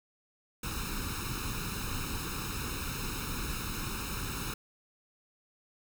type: noise with comb filter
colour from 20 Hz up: pink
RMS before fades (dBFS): -36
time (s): 0.63-4.54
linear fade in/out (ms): 5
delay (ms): 0.76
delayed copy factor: +0.85
effects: none